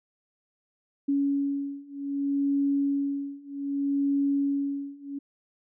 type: beating tone pair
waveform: sine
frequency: 279.9 / 280.54 Hz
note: C#4 / C#4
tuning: +17 / +21 cents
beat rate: 0.64 Hz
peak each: -28 / -27 dBFS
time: 1.08-5.19 s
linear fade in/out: 10 ms
effects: none